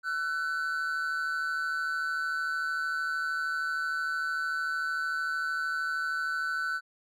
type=tone pair together; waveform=triangle; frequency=1346.8 / 1500 Hz; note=E6 / F#6; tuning=+37 / +23 cents; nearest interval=major second; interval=186 cents; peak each=-33 / -28 dBFS; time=0.03-6.81 s; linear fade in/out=50 ms; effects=none